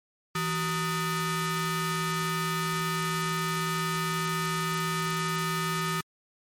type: ring-modulated tone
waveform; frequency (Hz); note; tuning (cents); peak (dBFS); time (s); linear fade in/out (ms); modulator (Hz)
sawtooth; 542; C#5; -39; -20; 0.35-6.01; 5; 705
effects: MP3 64 kbps